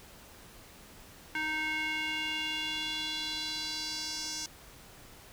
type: tone with band-pass filter sweep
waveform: square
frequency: 310.9 Hz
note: D#4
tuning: 1 cent flat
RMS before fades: -35 dBFS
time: 1.35-4.46 s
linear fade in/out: 2 ms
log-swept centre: 1900 to 5800 Hz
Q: 3.2
effects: pink hiss -53 dBFS RMS until 5.32 s